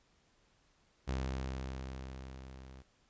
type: tone with level ramp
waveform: sawtooth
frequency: 65.5 Hz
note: C2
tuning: 2 cents sharp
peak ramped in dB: -29 to -47 dBFS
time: 1.07-2.83 s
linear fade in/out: 20 ms
effects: pink hiss -71 dBFS RMS until 3.09 s + resampled to 16000 Hz